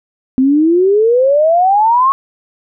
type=exponential sweep; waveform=sine; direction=up; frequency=254.7 to 1108.7 Hz; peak=-7 dBFS; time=0.38-2.12 s; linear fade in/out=0 ms; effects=none